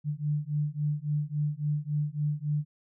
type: beating tone pair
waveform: sine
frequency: 146.83 / 150.43 Hz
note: D3 / D3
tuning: 0 / +42 cents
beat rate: 3.6 Hz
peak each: -30 dBFS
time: 0.04-2.65 s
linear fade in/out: 50 ms
effects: none